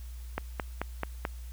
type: click train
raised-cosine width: 0.5 ms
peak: -15 dBFS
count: 5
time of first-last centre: 0.38-1.251 s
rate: 4.59 Hz
effects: added 60 Hz sine -39 dBFS peak until 1.52 s + white hiss -57 dBFS RMS until 1.52 s